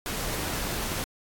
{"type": "noise", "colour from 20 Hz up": "pink", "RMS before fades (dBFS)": -31, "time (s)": [0.06, 1.04], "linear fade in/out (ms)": 0, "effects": ["AAC 64 kbps"]}